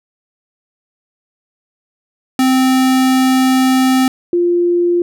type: tone pair in turn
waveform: square / sine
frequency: 260 / 348.8 Hz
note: C4 / F4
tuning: -11 / -2 cents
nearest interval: perfect fourth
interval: 509 cents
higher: second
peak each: -10 dBFS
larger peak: neither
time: 2.39-4.08 / 4.33-5.02 s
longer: first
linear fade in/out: 2 ms
effects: none